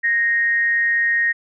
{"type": "tone with frequency modulation", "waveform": "sine", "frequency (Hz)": 1864.7, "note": "A#6", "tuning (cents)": 0, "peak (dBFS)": -15, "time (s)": [0.03, 1.33], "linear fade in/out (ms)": 20, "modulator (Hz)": 215, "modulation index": 0.29, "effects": []}